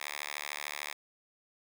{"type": "tone with high-pass filter", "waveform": "5% pulse", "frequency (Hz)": 73.42, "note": "D2", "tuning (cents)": 0, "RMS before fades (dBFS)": -40, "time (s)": [0, 0.93], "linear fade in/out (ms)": 5, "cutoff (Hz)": 1600, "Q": 1.2, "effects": []}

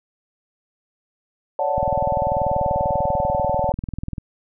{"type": "chord", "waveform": "sine", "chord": "D major seventh", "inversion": "third", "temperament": "equal", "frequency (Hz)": [554.4, 587.3, 740, 880], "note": ["C#5", "D5", "F#5", "A5"], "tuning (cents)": [0, 0, 0, 0], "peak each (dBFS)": -24, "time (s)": [1.59, 3.72], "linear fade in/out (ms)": 2}
{"type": "click train", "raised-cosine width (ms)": 5, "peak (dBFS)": -15, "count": 50, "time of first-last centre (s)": [1.78, 4.182], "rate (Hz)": 20.4}
{"effects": []}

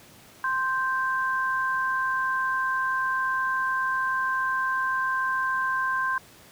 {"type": "tone pair together", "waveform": "sine", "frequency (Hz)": [1046.5, 1566.3], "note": ["C6", "G6"], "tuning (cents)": [0, -2], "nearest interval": "perfect fifth", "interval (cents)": 698, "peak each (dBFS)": -26, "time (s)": [0.44, 6.18], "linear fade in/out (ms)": 2, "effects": ["pink hiss -51 dBFS RMS until 6.51 s", "high-pass 80 Hz 12 dB/octave"]}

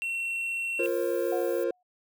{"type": "tone", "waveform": "triangle", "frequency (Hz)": 2719, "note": "F7", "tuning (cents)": -47, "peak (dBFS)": -27, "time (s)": [0.02, 0.86], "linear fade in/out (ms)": 0}
{"type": "chord", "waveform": "triangle", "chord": "F suspended fourth", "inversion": "none", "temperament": "equal with one note detuned", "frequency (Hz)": [349.2, 466.2, 533], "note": ["F4", "Bb4", "C5"], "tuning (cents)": [0, 0, 32], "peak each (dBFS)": -28, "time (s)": [0.79, 1.71], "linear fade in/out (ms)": 5}
{"type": "noise", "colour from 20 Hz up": "violet", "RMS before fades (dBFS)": -45, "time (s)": [0.83, 1.64], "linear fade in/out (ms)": 5}
{"type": "tone with exponential decay", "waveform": "sine", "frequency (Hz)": 726, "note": "F#5", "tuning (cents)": -33, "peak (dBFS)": -31, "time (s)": [1.32, 1.83], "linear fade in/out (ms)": 5, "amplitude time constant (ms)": 110}
{"effects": []}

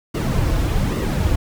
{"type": "noise with flanger", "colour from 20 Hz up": "brown", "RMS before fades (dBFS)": -19, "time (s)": [0.14, 1.36], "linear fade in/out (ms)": 10, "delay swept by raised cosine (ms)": [1.2, 5.2], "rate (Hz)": 1.2, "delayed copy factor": -0.6, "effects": []}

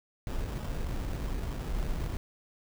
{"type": "noise with sample-and-hold", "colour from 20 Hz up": "brown", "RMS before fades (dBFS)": -33, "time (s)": [0.27, 2.17], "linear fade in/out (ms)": 2, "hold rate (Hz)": 2100, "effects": []}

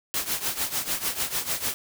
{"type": "noise with tremolo", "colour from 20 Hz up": "white", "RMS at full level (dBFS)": -25, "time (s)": [0.14, 1.74], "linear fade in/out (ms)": 0, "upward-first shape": "triangle", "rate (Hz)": 6.7, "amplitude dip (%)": 85, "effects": []}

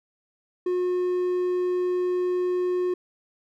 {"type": "tone", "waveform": "triangle", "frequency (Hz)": 361, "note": "F#4", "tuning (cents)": -43, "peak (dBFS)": -20, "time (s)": [0.66, 2.94], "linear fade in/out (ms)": 5, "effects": []}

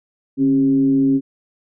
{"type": "tone with frequency modulation", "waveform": "sine", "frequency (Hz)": 271.6, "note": "C#4", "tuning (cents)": -35, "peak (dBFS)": -12, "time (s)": [0.37, 1.21], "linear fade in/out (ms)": 50, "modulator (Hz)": 127, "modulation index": 0.37, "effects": []}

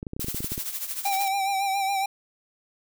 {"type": "clicks", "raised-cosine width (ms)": 3, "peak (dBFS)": -20, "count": 12, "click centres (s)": [0.029, 0.068, 0.134, 0.165, 0.195, 0.245, 0.284, 0.346, 0.405, 0.445, 0.52, 0.579]}
{"type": "noise with tremolo", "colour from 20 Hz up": "blue", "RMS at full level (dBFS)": -29, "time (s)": [0.2, 1.28], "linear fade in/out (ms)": 0, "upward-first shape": "triangle", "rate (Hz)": 13, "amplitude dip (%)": 75}
{"type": "tone with vibrato", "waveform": "square", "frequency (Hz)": 784, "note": "G5", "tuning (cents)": 0, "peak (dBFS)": -24, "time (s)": [1.05, 2.06], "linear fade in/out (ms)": 5, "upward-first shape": "sine", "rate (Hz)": 7.2, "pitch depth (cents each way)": 42}
{"effects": []}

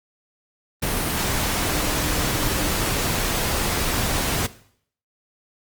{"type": "tone in noise", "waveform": "sine", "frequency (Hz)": 301.3, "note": "D4", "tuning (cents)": 44, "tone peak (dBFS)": -32, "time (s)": [1.57, 2.68], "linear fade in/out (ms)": 10, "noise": "pink", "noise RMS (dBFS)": -23, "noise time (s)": [0.82, 4.47], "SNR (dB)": -12, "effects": ["noise-tail reverb RT60 0.6 s tail -17 dB re dry", "Opus 32 kbps"]}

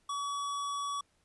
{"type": "tone", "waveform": "square", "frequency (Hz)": 1136, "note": "C#6", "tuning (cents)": 42, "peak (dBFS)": -34, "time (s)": [0.09, 1.01], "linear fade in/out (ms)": 5, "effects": ["pink hiss -72 dBFS RMS until 1.24 s", "resampled to 24000 Hz"]}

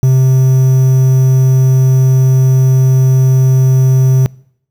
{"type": "tone with quantisation", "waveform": "triangle", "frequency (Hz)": 130.81, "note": "C3", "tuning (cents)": 0, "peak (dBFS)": -3, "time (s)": [0.03, 4.26], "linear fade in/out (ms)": 0, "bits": 5, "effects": ["noise-tail reverb RT60 0.7 s tail -25 dB re dry"]}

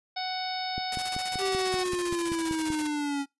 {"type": "harmonic tone", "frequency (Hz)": 743, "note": "F#5", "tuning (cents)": 7, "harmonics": [1, 2, 3, 4, 5, 6, 7], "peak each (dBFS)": [-32, -42, -40, -47, -37, -41, -39], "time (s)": [0.16, 1.84], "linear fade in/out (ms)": 10}
{"type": "click train", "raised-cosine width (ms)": 3, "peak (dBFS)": -23, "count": 11, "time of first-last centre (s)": [0.78, 2.703], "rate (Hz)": 5.2}
{"type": "noise with tremolo", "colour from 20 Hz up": "white", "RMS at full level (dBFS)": -36, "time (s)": [0.92, 2.87], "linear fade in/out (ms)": 2, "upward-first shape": "square", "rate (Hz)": 15, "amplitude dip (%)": 70}
{"type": "linear sweep", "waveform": "square", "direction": "down", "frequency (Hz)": [392, 277.2], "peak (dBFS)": -28, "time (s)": [1.38, 3.26], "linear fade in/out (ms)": 50}
{"effects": ["noise-tail reverb RT60 0.2 s tail -24 dB re dry", "resampled to 24000 Hz"]}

